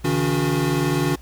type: tone cluster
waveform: square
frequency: 138.9 / 159.2 / 282.7 / 362.1 Hz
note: C#3 / D#3 / C#4 / F#4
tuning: +4 / +40 / +34 / -37 cents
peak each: -25 dBFS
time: 0.04-1.16 s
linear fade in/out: 10 ms
effects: added 60 Hz sine -40 dBFS peak until 1.21 s + pink hiss -52 dBFS RMS until 1.21 s